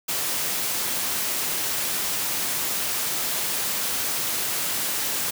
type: noise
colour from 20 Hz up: white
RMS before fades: -26 dBFS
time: 0.08-5.31 s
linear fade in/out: 10 ms
effects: high-pass 100 Hz 12 dB/octave